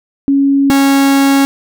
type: tone pair in turn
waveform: sine / 45% pulse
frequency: 277.2 / 275.3 Hz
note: C#4 / C#4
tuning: 0 / -12 cents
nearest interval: unison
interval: 12 cents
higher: first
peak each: -7 dBFS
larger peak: neither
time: 0.28-0.7 / 0.7-1.45 s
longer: second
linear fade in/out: 0 ms
effects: none